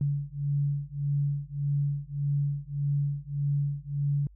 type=beating tone pair; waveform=sine; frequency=141.9 / 143.6 Hz; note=C#3 / D3; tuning=+41 / -39 cents; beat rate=1.7 Hz; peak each=-29 dBFS; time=0.01-4.27 s; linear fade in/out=2 ms; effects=added 50 Hz sine -50 dBFS peak until 4.35 s